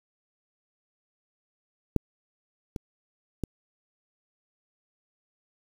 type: clicks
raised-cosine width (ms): 3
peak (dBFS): -9 / -20 / -16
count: 3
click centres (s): 1.963 / 2.762 / 3.437
effects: 7-bit